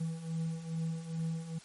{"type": "beating tone pair", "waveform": "triangle", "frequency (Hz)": [161.4, 163.8], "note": ["E3", "E3"], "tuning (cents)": [-36, -11], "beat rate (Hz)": 2.4, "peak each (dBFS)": [-38, -33], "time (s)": [0, 1.59], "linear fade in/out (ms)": 10, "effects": ["white hiss -56 dBFS RMS until 1.64 s", "MP3 48 kbps"]}